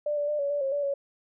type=tone with pitch steps; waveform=sine; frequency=592 / 582 / 596 / 565 / 579 / 541 / 576 / 559 Hz; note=D5 / D5 / D5 / C#5 / D5 / C#5 / D5 / C#5; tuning=+14 / -16 / +25 / +33 / -25 / -42 / -34 / +14 cents; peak=-25 dBFS; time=0.06-0.94 s; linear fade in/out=5 ms; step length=110 ms; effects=none